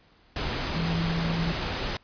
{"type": "tone in noise", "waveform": "sine", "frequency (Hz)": 166.4, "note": "E3", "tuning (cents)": 17, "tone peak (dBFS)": -26, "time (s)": [0.76, 1.52], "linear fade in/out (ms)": 2, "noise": "pink", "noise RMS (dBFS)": -30, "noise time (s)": [0.36, 1.97], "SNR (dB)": 1, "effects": ["pink hiss -60 dBFS RMS until 2.03 s", "resampled to 11025 Hz"]}